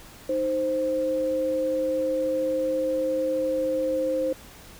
sine tone pair together, 310.9 / 523.3 Hz, D#4 / C5, -1 / 0 cents, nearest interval major sixth, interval 901 cents, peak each -30 / -23 dBFS, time 0.29-4.33 s, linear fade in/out 5 ms, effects pink hiss -47 dBFS RMS until 4.79 s

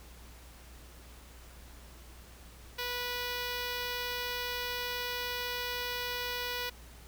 5% pulse tone with notch filter, 490 Hz, B4, 14 cents flat, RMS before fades -36 dBFS, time 2.78-6.7 s, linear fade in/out 10 ms, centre 7000 Hz, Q 1.5, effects added 60 Hz sine -51 dBFS peak until 7.07 s + pink hiss -55 dBFS RMS until 7.07 s

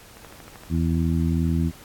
click train, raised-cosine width 0.5 ms, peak -28 dBFS, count 7, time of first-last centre 0.17-0.635 s, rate 12.9 Hz
harmonic tone, 82.41 Hz, E2, in tune, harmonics 1 / 2 / 3 / 4, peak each -23 / -23 / -26 / -32 dBFS, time 0.69-1.72 s, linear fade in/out 50 ms
effects pink hiss -47 dBFS RMS until 1.84 s + AAC 64 kbps

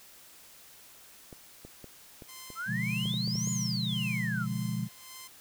clicks, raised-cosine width 2 ms, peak -32 dBFS, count 10, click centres 1.328 / 1.65 / 1.843 / 2.222 / 2.503 / 3.056 / 3.14 / 3.277 / 3.355 / 3.474 s
5% pulse tone with tremolo, 1039 Hz, C6, 12 cents flat, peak -32 dBFS, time 2.28-5.28 s, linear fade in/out 10 ms, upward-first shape sine, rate 1.8 Hz, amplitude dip 75%
sine exponential two-way sweep, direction up then down, 1269 to 7040 to 1269 Hz, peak -33 dBFS, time 2.55-4.47 s, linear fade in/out 50 ms, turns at 3.51 s
sine chord, B diminished seventh, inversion none, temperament equal with one note detuned, 123.47 / 145.57 / 174.61 / 207.7 Hz, B2 / D3 / F3 / Ab3, 0 / -15 / 0 / 0 cents, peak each -34 / -39 / -35 / -35 dBFS, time 2.66-4.89 s, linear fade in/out 50 ms
effects white hiss -54 dBFS RMS until 5.4 s

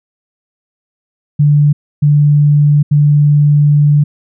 sine tone bursts at uneven times, 146.83 Hz, D3, in tune, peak -5 dBFS, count 3, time 1.39-1.73 / 2.02-2.83 / 2.91-4.04 s, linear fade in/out 10 ms, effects none

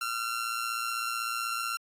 sawtooth tone with amplitude modulation, 1367 Hz, F6, 37 cents flat, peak -24 dBFS, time 0.01-1.77 s, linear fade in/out 5 ms, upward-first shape sine, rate 116 Hz, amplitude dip 60%, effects AAC 48 kbps

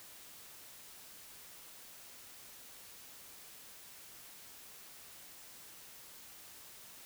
silence, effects white hiss -54 dBFS RMS until 7.05 s

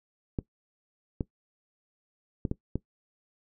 clicks, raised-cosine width 3 ms, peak -16 dBFS, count 5, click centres 0.388 / 1.208 / 2.452 / 2.514 / 2.756 s, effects noise-tail reverb RT60 0.1 s tail -19 dB re dry

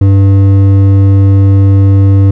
triangle tone with hard clipping, 98 Hz, G2, in tune, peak -4 dBFS, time 0.01-2.31 s, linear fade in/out 5 ms, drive 12 dB, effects none

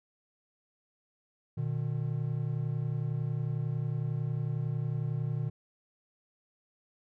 triangle tone pair together, 120.69 / 151.7 Hz, B2 / D#3, -39 / -44 cents, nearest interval major third, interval 395 cents, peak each -30 / -31 dBFS, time 1.57-5.5 s, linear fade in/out 10 ms, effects none

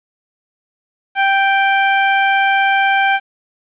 20% pulse tone, 784 Hz, G5, in tune, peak -6 dBFS, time 1.15-3.2 s, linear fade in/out 50 ms, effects resampled to 8000 Hz + 8-bit

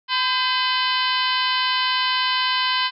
harmonic tone with a mistuned harmonic, 508 Hz, B4, 49 cents sharp, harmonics 2 / 3 / 4 / 5 / 6 / 7 / 8 / 9 / 10, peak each -23 / -27 / -29 / -30 / -24 / -33 / -28 / -32 / -34 dBFS, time 0.08-2.91 s, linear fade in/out 50 ms, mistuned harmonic 3, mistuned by +56 cents, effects none

